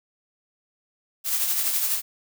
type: noise with tremolo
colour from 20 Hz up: blue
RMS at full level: -22 dBFS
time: 1.24-2.02 s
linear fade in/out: 50 ms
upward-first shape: triangle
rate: 12 Hz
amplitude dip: 50%
effects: none